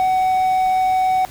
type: tone with hard clipping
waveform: triangle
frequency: 749 Hz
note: F#5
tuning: 21 cents sharp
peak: -15 dBFS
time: 0-1.25 s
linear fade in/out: 0 ms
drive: 6 dB
effects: pink hiss -40 dBFS RMS until 1.3 s